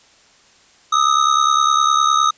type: ring-modulated tone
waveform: square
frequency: 1254 Hz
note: D#6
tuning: 13 cents sharp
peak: -10 dBFS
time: 0.92-2.31 s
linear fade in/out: 10 ms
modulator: 34.9 Hz
effects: white hiss -51 dBFS RMS until 2.37 s + resampled to 16000 Hz